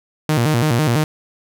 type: tone with vibrato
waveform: sawtooth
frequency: 135 Hz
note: C#3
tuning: 45 cents flat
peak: -10 dBFS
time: 0.29-1.04 s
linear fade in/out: 2 ms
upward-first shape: square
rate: 6 Hz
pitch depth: 230 cents each way
effects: none